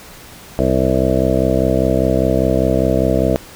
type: harmonic tone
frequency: 65 Hz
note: C2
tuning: 11 cents flat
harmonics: 1 / 2 / 3 / 4 / 5 / 7 / 8 / 9 / 10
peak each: -21 / -21 / -21 / -21 / -21 / -21 / -21 / -21 / -21 dBFS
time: 0.59-3.36 s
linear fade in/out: 0 ms
effects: pink hiss -38 dBFS RMS until 3.55 s